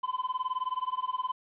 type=tone with tremolo; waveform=triangle; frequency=1018 Hz; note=C6; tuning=48 cents flat; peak=-24 dBFS; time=0.03-1.32 s; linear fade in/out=10 ms; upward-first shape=sine; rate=19 Hz; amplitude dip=95%; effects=resampled to 8000 Hz + 10-bit